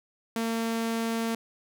sawtooth tone, 227.7 Hz, A#3, 40 cents flat, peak -23 dBFS, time 0.36-1.35 s, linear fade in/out 2 ms, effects none

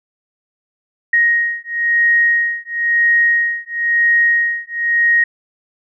sine beating tone pair, 1875 / 1875.99 Hz, A#6 / A#6, +10 / +10 cents, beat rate 0.99 Hz, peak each -15 dBFS, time 1.13-5.24 s, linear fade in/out 5 ms, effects none

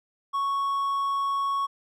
triangle tone, 1108.7 Hz, C#6, in tune, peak -22 dBFS, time 0.33-1.67 s, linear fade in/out 20 ms, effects none

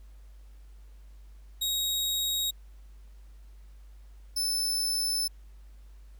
sawtooth tone pair in turn, 3784 / 5269 Hz, A#7 / E8, +25 / -2 cents, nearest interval tritone, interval 573 cents, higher second, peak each -24 dBFS, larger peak neither, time 1.61-2.51 / 4.36-5.28 s, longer second, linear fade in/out 10 ms, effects added 50 Hz sine -47 dBFS peak until 6.19 s + pink hiss -67 dBFS RMS until 6.19 s

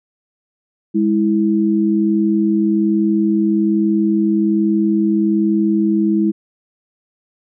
sine tone pair together, 205.4 / 326.6 Hz, G#3 / E4, -19 / -16 cents, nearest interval minor sixth, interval 803 cents, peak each -15 dBFS, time 0.94-6.32 s, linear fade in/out 20 ms, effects none

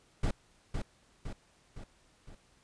brown noise with echo, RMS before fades -29 dBFS, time 0.23-0.31 s, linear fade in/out 5 ms, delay 510 ms, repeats 4, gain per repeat -5 dB, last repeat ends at 2.35 s, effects pink hiss -66 dBFS RMS until 2.63 s + resampled to 22050 Hz

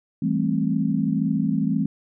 sine chord, A minor seventh, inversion second, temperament just, 165 / 198 / 220 / 264 Hz, E3 / G3 / A3 / C4, +2 / +18 / 0 / +16 cents, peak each -25 dBFS, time 0.22-1.86 s, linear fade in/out 5 ms, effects none

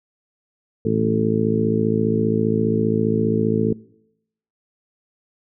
harmonic tone with a mistuned harmonic, 55 Hz, A1, in tune, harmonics 2 / 3 / 4 / 5 / 6 / 7 / 8, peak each -25 / -26 / -22 / -28 / -27 / -27 / -22 dBFS, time 0.85-3.73 s, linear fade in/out 5 ms, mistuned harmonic 2, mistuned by +29 cents, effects noise-tail reverb RT60 0.8 s tail -22 dB re dry

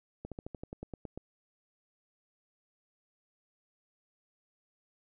slowing click train, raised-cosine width 2 ms, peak -27 dBFS, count 11, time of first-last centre 0.25-1.176 s, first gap 67 ms, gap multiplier 1.07, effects none

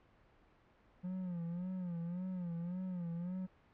triangle tone with vibrato, 177 Hz, F3, 23 cents sharp, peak -36 dBFS, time 1.03-3.47 s, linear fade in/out 20 ms, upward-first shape sine, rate 1.8 Hz, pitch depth 93 cents each way, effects pink hiss -67 dBFS RMS until 3.73 s + low-pass 2000 Hz 12 dB/octave

